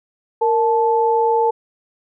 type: tone pair together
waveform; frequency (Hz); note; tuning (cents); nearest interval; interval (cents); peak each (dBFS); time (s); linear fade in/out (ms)
sine; 462.4 / 872.9; A#4 / A5; -14 / -14; major seventh; 1100; -16; 0.41-1.51; 10
effects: none